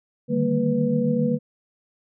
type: tone cluster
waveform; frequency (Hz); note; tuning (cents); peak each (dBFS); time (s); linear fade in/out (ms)
sine; 150 / 157.4 / 197 / 230.8 / 493; D3 / D#3 / G3 / A#3 / B4; +37 / +20 / +9 / -17 / -3; -27 / -30 / -26 / -22 / -25; 0.28-1.39; 50
effects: none